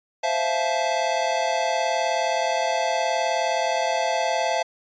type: chord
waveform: square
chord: F major seventh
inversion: second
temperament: equal with one note detuned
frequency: 523.3 / 659.3 / 698.5 / 866.9 Hz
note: C5 / E5 / F5 / A5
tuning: 0 / 0 / 0 / -26 cents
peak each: -30 / -26 / -28 / -27 dBFS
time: 0.23-4.63 s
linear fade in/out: 10 ms
effects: resampled to 16000 Hz